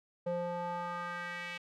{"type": "tone with band-pass filter sweep", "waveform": "square", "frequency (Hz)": 174.61, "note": "F3", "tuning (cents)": 0, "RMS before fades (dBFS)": -38, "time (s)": [0.26, 1.58], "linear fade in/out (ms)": 10, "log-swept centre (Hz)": [510, 2500], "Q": 2.5, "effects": []}